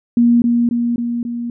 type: tone with echo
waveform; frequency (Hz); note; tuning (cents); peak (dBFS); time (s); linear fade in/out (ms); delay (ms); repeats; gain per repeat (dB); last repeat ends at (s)
sine; 237.3; A#3; +31; -8; 0.17-0.42; 2; 270; 4; -3; 1.5
effects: none